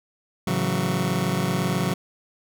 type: chord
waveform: sawtooth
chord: F# minor seventh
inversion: first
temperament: just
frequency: 111 / 138.75 / 166.5 / 185 Hz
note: A2 / C#3 / E3 / F#3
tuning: +16 / +2 / +18 / 0 cents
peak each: -27 / -23 / -24 / -21 dBFS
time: 0.47-1.94 s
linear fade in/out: 5 ms
effects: none